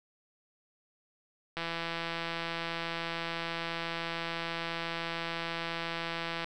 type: click train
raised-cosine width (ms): 0.3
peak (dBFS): -19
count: 815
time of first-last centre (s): 1.57-6.444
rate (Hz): 167
effects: none